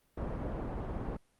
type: low-pass noise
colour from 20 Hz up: pink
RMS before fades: -37 dBFS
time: 0.17-1.17 s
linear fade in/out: 5 ms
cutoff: 800 Hz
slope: 12 dB/octave
effects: pink hiss -72 dBFS RMS until 1.39 s + Opus 32 kbps